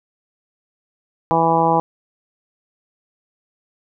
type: harmonic tone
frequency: 164.81 Hz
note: E3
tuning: in tune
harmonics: 1 / 2 / 3 / 4 / 5 / 6 / 7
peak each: -23 / -23 / -21 / -23 / -17 / -19 / -28 dBFS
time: 1.31-1.8 s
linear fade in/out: 0 ms
effects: none